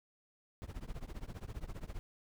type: noise with tremolo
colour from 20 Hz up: brown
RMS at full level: -40 dBFS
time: 0.62-1.99 s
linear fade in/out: 0 ms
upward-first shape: triangle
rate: 15 Hz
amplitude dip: 100%
effects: none